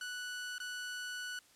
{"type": "tone with dropouts", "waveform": "sawtooth", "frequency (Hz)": 1480, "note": "F#6", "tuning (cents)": 0, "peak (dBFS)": -36, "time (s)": [0.01, 1.39], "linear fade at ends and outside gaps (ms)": 2, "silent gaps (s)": [0.582, 0.601], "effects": ["white hiss -64 dBFS RMS until 1.55 s", "low-pass 10000 Hz 12 dB/octave"]}